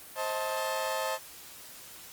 30% pulse chord, A diminished, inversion first, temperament just, 528 / 633.6 / 880 Hz, C5 / Eb5 / A5, +16 / +31 / 0 cents, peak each -32 dBFS, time 0.15-1.19 s, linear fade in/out 50 ms, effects white hiss -48 dBFS RMS until 2.12 s + Opus 32 kbps

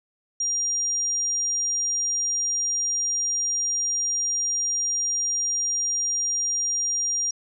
sine tone, 5700 Hz, F8, 34 cents sharp, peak -22 dBFS, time 0.4-7.31 s, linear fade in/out 5 ms, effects none

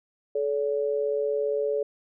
sine tone pair together, 432.5 / 570 Hz, A4 / C#5, -30 / +48 cents, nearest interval perfect fourth, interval 478 cents, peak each -25 / -28 dBFS, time 0.35-1.83 s, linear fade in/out 5 ms, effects none

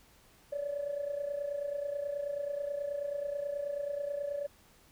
sine tone with amplitude modulation, 573 Hz, D5, 43 cents flat, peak -29 dBFS, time 0.52-4.47 s, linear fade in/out 10 ms, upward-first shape sine, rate 29.3 Hz, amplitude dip 70%, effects tanh soft clip ceiling -27 dBFS + pink hiss -62 dBFS RMS until 4.91 s

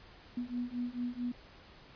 sine beating tone pair, 241.6 / 246.1 Hz, B3 / B3, -38 / -6 cents, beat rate 4.5 Hz, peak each -38 / -37 dBFS, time 0.37-1.32 s, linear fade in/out 5 ms, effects pink hiss -56 dBFS RMS until 1.95 s + resampled to 11025 Hz

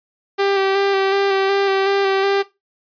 sawtooth tone with vibrato, 392 Hz, G4, in tune, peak -11 dBFS, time 0.38-2.43 s, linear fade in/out 20 ms, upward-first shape square, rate 2.7 Hz, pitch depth 19 cents each way, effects noise-tail reverb RT60 0.2 s tail -17 dB re dry + resampled to 11025 Hz

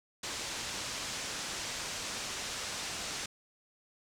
white low-pass noise, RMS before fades -39 dBFS, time 0.23-3.26 s, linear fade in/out 5 ms, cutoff 7400 Hz, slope 24 dB/octave, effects none

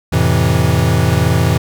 square chord, F major seventh, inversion none, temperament equal, 87.31 / 110 / 130.81 / 164.81 Hz, F2 / A2 / C3 / E3, 0 / 0 / 0 / 0 cents, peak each -17 dBFS, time 0.12-1.58 s, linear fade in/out 10 ms, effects none

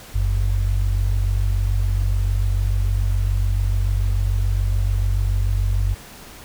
sine tone pair together, 48.49 / 95.4 Hz, G1 / G2, -18 / -47 cents, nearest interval octave, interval 1171 cents, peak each -18 / -21 dBFS, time 0.14-5.95 s, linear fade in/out 20 ms, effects pink hiss -41 dBFS RMS until 6.44 s

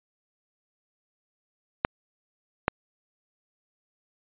clicks, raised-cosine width 0.5 ms, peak -5 dBFS, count 2, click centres 1.849 / 2.681 s, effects resampled to 8000 Hz

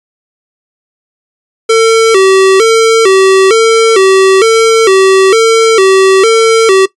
square tone with vibrato, 415.3 Hz, G#4, in tune, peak -3 dBFS, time 1.69-6.86 s, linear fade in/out 10 ms, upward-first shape square, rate 1.1 Hz, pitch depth 140 cents each way, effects noise-tail reverb RT60 0.1 s tail -18 dB re dry + resampled to 22050 Hz

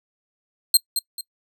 20% pulse tone with echo, 4186 Hz, C8, in tune, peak -5 dBFS, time 0.74-0.77 s, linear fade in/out 2 ms, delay 220 ms, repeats 2, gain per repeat -9 dB, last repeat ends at 1.21 s, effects noise-tail reverb RT60 0.1 s tail -24 dB re dry

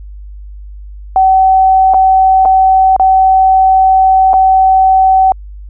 sine tone with dropouts, 761 Hz, F#5, 48 cents sharp, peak -4 dBFS, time 1.16-5.32 s, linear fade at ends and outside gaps 1 ms, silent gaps 1.937-1.943 / 2.452-2.456 / 2.964-2.997 / 4.333-4.339 s, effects added 50 Hz sine -26 dBFS peak until 5.69 s

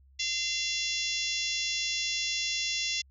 harmonic tone, 687 Hz, F5, 29 cents flat, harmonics 3 / 4 / 5 / 6 / 7 / 8 / 9 / 10, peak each -38 / -35 / -35 / -39 / -38 / -36 / -38 / -41 dBFS, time 0.19-3.02 s, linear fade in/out 10 ms, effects added 67 Hz sine -56 dBFS peak until 3.1 s

